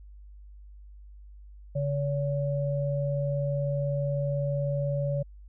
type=tone pair together; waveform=sine; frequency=142 / 568 Hz; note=C#3 / C#5; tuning=+42 / +42 cents; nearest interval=2 octaves; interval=2400 cents; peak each=-27 / -30 dBFS; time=1.75-5.23 s; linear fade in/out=10 ms; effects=added 50 Hz sine -45 dBFS peak until 5.48 s